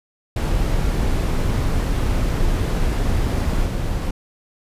brown noise with level steps, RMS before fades -19 / -22 dBFS, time 0.36-4.11 s, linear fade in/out 5 ms, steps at 3.65 s, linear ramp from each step 20 ms, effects resampled to 32000 Hz

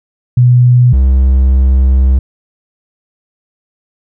sine / triangle tone pair in turn, 123.5 / 65.42 Hz, B2 / C2, 0 / 0 cents, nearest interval major seventh, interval 1100 cents, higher first, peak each -3 dBFS, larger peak neither, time 0.37-0.93 / 0.93-2.19 s, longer second, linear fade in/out 5 ms, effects none

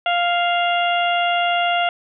harmonic tone with a mistuned harmonic, 698.5 Hz, F5, in tune, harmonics 1 / 2 / 3 / 4 / 5, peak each -18 / -24 / -27 / -24 / -30 dBFS, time 0.06-1.89 s, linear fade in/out 2 ms, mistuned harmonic 5, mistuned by -72 cents, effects none

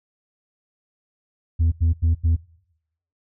sine tone bursts, 82.41 Hz, E2, in tune, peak -12 dBFS, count 4, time 1.59-2.365 s, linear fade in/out 20 ms, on 130 ms, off 85 ms, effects noise-tail reverb RT60 0.8 s tail -24 dB re dry + tanh soft clip ceiling -14 dBFS

